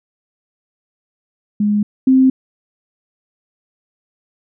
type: tone pair in turn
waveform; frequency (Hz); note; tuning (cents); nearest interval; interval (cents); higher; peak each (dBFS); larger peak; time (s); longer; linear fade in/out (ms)
sine; 207.7 / 261.7; G#3 / C4; 0 / 0; major third; 400; second; -12 / -7; second; 1.6-1.83 / 2.07-2.3; neither; 5
effects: none